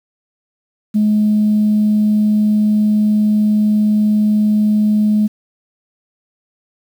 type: tone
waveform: sine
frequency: 211.6 Hz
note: G#3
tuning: 33 cents sharp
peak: -9 dBFS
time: 0.94-5.28 s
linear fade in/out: 20 ms
effects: tanh soft clip ceiling -6 dBFS + 7-bit